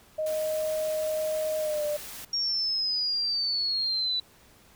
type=tone with pitch glide; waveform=sine; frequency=622.3 to 595.2 Hz; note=D#5 to D5; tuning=0 to +23 cents; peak=-26 dBFS; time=0.18-1.97 s; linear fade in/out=10 ms; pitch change=-77 cents; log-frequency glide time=1.59-1.84 s
type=noise; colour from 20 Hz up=white; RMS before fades=-41 dBFS; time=0.26-2.25 s; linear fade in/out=5 ms
type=exponential sweep; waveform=sine; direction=down; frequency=5588 to 3951 Hz; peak=-25 dBFS; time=2.33-4.2 s; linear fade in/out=5 ms
effects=pink hiss -57 dBFS RMS until 4.75 s